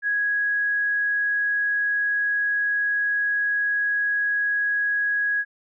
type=tone; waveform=sine; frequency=1661.2 Hz; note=G#6; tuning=in tune; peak=-20 dBFS; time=0.02-5.45 s; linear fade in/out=50 ms; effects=none